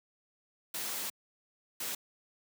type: noise bursts at uneven times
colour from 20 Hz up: white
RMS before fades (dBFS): -37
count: 2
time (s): 0.74-1.1 / 1.8-1.95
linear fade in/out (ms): 5
effects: high-pass 150 Hz 12 dB/octave